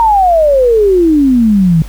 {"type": "exponential sweep", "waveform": "sine", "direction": "down", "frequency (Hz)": [941, 156], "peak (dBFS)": -5, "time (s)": [0, 1.82], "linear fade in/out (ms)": 0, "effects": ["added 50 Hz sine -23 dBFS peak until 1.88 s", "pink hiss -37 dBFS RMS until 1.88 s"]}